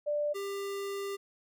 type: tone pair in turn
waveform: sine / square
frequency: 590 / 397.5 Hz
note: D5 / G4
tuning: +8 / +24 cents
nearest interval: perfect fifth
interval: 684 cents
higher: first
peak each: -28 / -35 dBFS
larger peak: first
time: 0.06-0.34 / 0.34-1.17 s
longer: second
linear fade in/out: 20 ms
effects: none